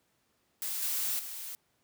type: noise with level steps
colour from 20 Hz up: blue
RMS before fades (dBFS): -35 / -32 / -41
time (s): 0.62-1.55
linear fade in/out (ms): 0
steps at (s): 0.82 / 1.19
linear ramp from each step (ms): 5
effects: pink hiss -73 dBFS RMS until 1.83 s + high-pass 100 Hz 12 dB/octave